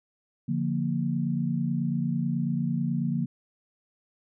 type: chord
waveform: sine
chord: Bb major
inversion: first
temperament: just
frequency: 145.68 / 174.81 / 233.1 Hz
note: D3 / F3 / Bb3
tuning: -14 / +2 / 0 cents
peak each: -29 dBFS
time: 0.48-3.26 s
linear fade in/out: 10 ms
effects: none